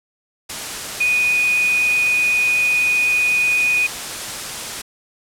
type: tone in noise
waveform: sine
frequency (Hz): 2477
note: D#7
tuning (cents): -8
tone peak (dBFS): -14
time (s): 1-3.87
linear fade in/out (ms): 10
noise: white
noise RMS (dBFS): -27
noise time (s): 0.49-4.82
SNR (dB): +10
effects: low-pass 10000 Hz 12 dB/octave